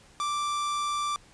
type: tone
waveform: 45% pulse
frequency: 1174 Hz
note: D6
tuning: 1 cent flat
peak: -27 dBFS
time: 0.2-1.16 s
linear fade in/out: 0 ms
effects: pink hiss -56 dBFS RMS until 1.33 s + resampled to 22050 Hz